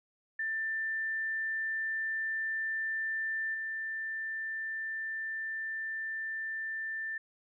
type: tone with level steps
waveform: sine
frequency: 1780 Hz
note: A6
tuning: 20 cents sharp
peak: -31 / -34 dBFS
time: 0.39-7.18 s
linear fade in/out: 5 ms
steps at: 3.54 s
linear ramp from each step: 5 ms
effects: none